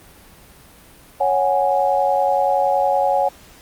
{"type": "chord", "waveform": "sine", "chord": "C# suspended fourth", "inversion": "none", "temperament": "equal", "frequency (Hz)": [554.4, 740, 830.6], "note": ["C#5", "F#5", "G#5"], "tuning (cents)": [0, 0, 0], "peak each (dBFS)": -19, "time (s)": [1.2, 3.29], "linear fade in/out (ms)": 10, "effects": ["pink hiss -46 dBFS RMS until 3.61 s", "Opus 32 kbps"]}